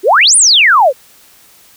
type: exponential two-way sweep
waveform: sine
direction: up then down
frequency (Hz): 334.4 to 9980 to 476.1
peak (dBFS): -4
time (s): 0.03-0.93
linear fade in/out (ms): 50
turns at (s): 0.36
effects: white hiss -44 dBFS RMS until 1.76 s